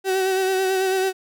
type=tone with vibrato; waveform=35% pulse; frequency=379.2 Hz; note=F#4; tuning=43 cents sharp; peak=-17 dBFS; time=0.04-1.13 s; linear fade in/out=50 ms; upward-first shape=sine; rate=9.1 Hz; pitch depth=29 cents each way; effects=none